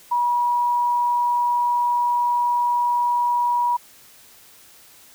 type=tone; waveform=sine; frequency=965 Hz; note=B5; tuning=40 cents flat; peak=-17 dBFS; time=0.11-3.77 s; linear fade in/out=10 ms; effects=white hiss -49 dBFS RMS until 5.14 s